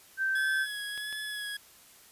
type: tone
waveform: sine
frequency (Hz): 1558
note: G6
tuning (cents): -11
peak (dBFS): -26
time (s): 0.17-0.67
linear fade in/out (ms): 50
type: tone with vibrato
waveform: 25% pulse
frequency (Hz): 1687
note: G#6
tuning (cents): +27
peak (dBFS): -31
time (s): 0.35-1.57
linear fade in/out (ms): 5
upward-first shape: sine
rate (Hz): 1.5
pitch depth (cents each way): 25
type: clicks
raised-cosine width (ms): 0.2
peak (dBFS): -28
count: 2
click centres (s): 0.977 / 1.127
effects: white hiss -56 dBFS RMS until 2.11 s + resampled to 32000 Hz